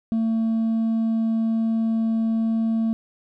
triangle tone with hard clipping, 224.9 Hz, A3, 38 cents sharp, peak -18 dBFS, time 0.12-2.93 s, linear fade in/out 0 ms, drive 1 dB, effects none

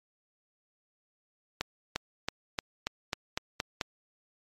accelerating click train, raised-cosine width 0.2 ms, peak -12 dBFS, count 9, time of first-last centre 1.61-3.812 s, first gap 350 ms, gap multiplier 0.93, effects MP3 64 kbps

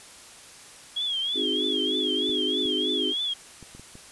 sine tone with vibrato, 3300 Hz, G#7, 12 cents flat, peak -25 dBFS, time 0.96-3.34 s, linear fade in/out 10 ms, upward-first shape triangle, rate 3.2 Hz, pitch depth 120 cents each way
sine chord, Ab dominant seventh, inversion first, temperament equal with one note detuned, 261.6 / 311.1 / 363 / 415.3 Hz, C4 / Eb4 / Gb4 / Ab4, 0 / 0 / -33 / 0 cents, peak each -32 dBFS, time 1.34-3.14 s, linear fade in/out 50 ms
clicks, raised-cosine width 3 ms, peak -32 dBFS, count 6, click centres 2.295 / 2.656 / 3.627 / 3.75 / 3.796 / 3.954 s
effects white hiss -47 dBFS RMS until 4.11 s + resampled to 24000 Hz

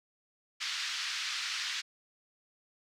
white band-pass noise, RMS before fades -36 dBFS, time 0.6-1.82 s, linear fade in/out 20 ms, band 1400 to 5200 Hz, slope 24 dB/octave, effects none

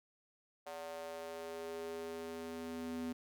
square tone with high-pass filter sweep, 82.41 Hz, E2, in tune, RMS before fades -44 dBFS, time 0.66-3.13 s, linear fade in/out 10 ms, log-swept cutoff 640 to 250 Hz, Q 3.5, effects none

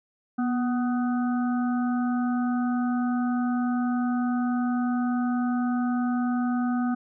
harmonic tone with a mistuned harmonic, 249.4 Hz, B3, 17 cents sharp, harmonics 1 / 3 / 5 / 6, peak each -23 / -34 / -37 / -40 dBFS, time 0.38-6.95 s, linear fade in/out 10 ms, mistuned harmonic 1, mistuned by -39 cents, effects none

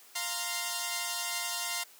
5% pulse chord, F suspended fourth, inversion none, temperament equal with one note detuned, 698.5 / 927.5 / 1046.5 Hz, F5 / Bb5 / C6, 0 / -9 / 0 cents, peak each -25 / -25 / -25 dBFS, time 0.15-1.84 s, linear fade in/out 10 ms, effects white hiss -56 dBFS RMS until 1.99 s + high-pass 300 Hz 12 dB/octave

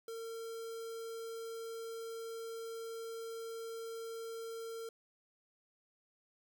square tone with notch filter, 455.4 Hz, A#4, 40 cents flat, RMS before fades -44 dBFS, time 0.08-4.89 s, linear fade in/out 2 ms, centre 2100 Hz, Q 1.4, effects none

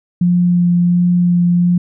sine tone with vibrato, 175.8 Hz, F3, 12 cents sharp, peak -9 dBFS, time 0.21-1.78 s, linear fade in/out 5 ms, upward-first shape sine, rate 1.4 Hz, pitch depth 10 cents each way, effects none

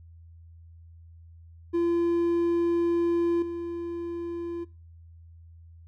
triangle tone with level steps, 341.6 Hz, F4, 38 cents flat, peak -20 / -29 dBFS, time 1.73-4.65 s, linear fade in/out 20 ms, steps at 3.42 s, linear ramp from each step 5 ms, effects noise-tail reverb RT60 0.4 s tail -24 dB re dry + added 83 Hz sine -47 dBFS peak until 5.87 s

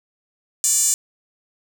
sawtooth tone with high-pass filter, 587.3 Hz, D5, in tune, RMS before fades -18 dBFS, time 0.64-0.94 s, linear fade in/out 0 ms, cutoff 7300 Hz, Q 5.2, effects none

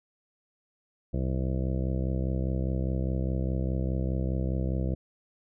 harmonic tone, 64.9 Hz, C2, 13 cents flat, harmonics 1 / 2 / 3 / 4 / 5 / 6 / 7 / 8 / 9 / 10, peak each -29 / -31 / -34 / -44 / -38 / -45 / -44 / -41 / -46 / -47 dBFS, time 1.13-4.95 s, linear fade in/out 10 ms, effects none

